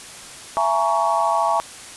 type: chord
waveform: sine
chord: A# half-diminished seventh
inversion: second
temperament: just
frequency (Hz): 671.3 / 839.1 / 932.3 / 1118.8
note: E5 / G#5 / A#5 / C#6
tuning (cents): +31 / +18 / 0 / +16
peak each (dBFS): -22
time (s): 0.57-1.6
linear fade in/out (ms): 0
effects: white hiss -38 dBFS RMS until 1.96 s + resampled to 24000 Hz